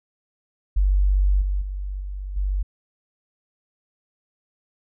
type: tone with level steps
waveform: sine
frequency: 48.14 Hz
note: G1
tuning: 31 cents flat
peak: -15 / -20 / -26 / -28 / -20 dBFS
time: 0.76-2.63 s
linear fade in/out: 10 ms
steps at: 1.41 / 1.61 / 2 / 2.36 s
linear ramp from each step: 10 ms
effects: none